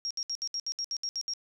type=tone bursts; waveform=sine; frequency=5588 Hz; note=F8; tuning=in tune; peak=-30 dBFS; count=11; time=0.05-1.336 s; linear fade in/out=0 ms; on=56 ms; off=67 ms; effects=none